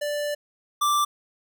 square tone pair in turn, 587.3 / 1174.6 Hz, D5 / D6, 0 / 0 cents, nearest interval octave, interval 1200 cents, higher second, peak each -26 / -20 dBFS, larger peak second, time 0.01-0.35 / 0.81-1.05 s, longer first, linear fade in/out 10 ms, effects none

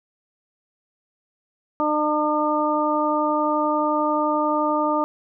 harmonic tone, 301.9 Hz, D4, 48 cents sharp, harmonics 1 / 2 / 3 / 4, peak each -24 / -24 / -24 / -24 dBFS, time 1.8-5.04 s, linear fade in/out 0 ms, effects none

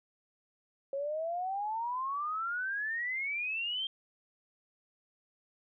sine exponential sweep, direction up, 542 to 3199 Hz, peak -32 dBFS, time 0.93-3.87 s, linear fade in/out 2 ms, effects none

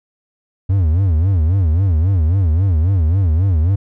triangle tone with vibrato, 87.31 Hz, F2, in tune, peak -9 dBFS, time 0.69-3.76 s, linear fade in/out 10 ms, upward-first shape sine, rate 3.7 Hz, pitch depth 230 cents each way, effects none

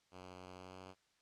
5% pulse tone with pitch glide, 91.6 to 93.42 Hz, F#2 to F#2, -17 to +17 cents, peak -40 dBFS, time 0.11-0.95 s, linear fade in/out 50 ms, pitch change +34 cents, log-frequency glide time 0.56-0.83 s, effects white hiss -75 dBFS RMS until 1.21 s + low-pass 6000 Hz 12 dB/octave

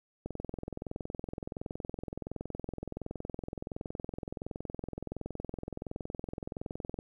click train, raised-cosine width 2 ms, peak -24 dBFS, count 145, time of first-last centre 0.26-6.989 s, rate 21.4 Hz, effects 11-bit

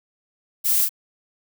violet noise with echo, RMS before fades -21 dBFS, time 0.64-0.86 s, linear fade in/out 20 ms, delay 33 ms, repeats 1, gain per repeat -2 dB, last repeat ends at 0.893 s, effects none

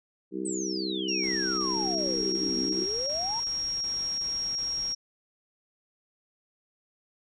harmonic tone, 64.5 Hz, C2, 24 cents flat, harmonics 3 / 4 / 5 / 6 / 7, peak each -37 / -42 / -33 / -35 / -43 dBFS, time 0.31-2.87 s, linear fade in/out 50 ms
sine exponential two-way sweep, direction down then up, 8372 to 238.4 to 962 Hz, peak -33 dBFS, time 0.45-3.4 s, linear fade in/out 5 ms, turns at 2.57 s
sine tone, 5588 Hz, F8, in tune, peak -28 dBFS, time 1.08-4.95 s, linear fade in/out 10 ms
pink noise bursts, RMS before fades -47 dBFS, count 10, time 1.23-4.928 s, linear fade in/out 5 ms, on 350 ms, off 22 ms
effects resampled to 24000 Hz

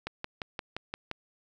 click train, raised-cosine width 0.3 ms, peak -18 dBFS, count 7, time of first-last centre 0.07-1.113 s, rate 5.75 Hz, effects none

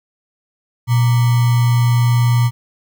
sine tone with sample-and-hold, 120.3 Hz, B2, 45 cents flat, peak -10 dBFS, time 0.87-2.51 s, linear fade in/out 50 ms, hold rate 1050 Hz, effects none

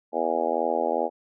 harmonic tone, 82.41 Hz, E2, in tune, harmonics 3 / 4 / 5 / 6 / 7 / 8 / 9 / 10, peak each -35 / -33 / -32 / -29 / -29 / -30 / -32 / -29 dBFS, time 0.12-1.1 s, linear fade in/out 50 ms, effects none

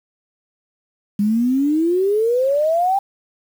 sine exponential sweep, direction up, 200.2 to 804 Hz, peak -14 dBFS, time 1.19-2.99 s, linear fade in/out 5 ms, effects 7-bit

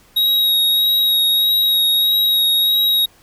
square tone with vibrato, 3793 Hz, A#7, 29 cents sharp, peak -13 dBFS, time 0.16-3.06 s, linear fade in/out 10 ms, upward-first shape sine, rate 1.6 Hz, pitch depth 15 cents each way, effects pink hiss -51 dBFS RMS until 3.22 s

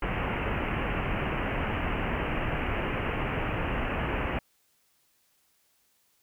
pink low-pass noise, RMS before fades -30 dBFS, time 0.02-4.39 s, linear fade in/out 5 ms, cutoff 2900 Hz, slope 96 dB/octave, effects white hiss -69 dBFS RMS until 6.22 s

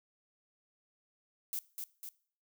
violet noise with echo, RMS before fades -37 dBFS, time 1.53-1.59 s, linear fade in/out 0 ms, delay 250 ms, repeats 2, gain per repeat -4 dB, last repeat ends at 2.09 s, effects noise-tail reverb RT60 0.5 s tail -21 dB re dry

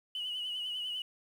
sine tone with vibrato, 2960 Hz, F#7, in tune, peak -33 dBFS, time 0.15-1.02 s, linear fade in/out 2 ms, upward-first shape sine, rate 10 Hz, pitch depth 53 cents each way, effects tanh soft clip ceiling -31 dBFS + 10-bit

